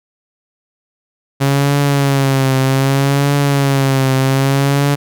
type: tone with vibrato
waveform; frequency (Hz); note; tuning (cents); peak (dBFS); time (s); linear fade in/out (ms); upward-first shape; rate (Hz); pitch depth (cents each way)
sawtooth; 137.4; C#3; -15; -7; 1.4-4.96; 20; triangle; 0.64; 68
effects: none